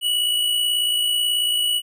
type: tone with amplitude modulation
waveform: square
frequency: 2938 Hz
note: F#7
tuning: 13 cents flat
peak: -17 dBFS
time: 0.01-1.82 s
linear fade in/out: 50 ms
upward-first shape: sine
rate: 58.3 Hz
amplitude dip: 40%
effects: none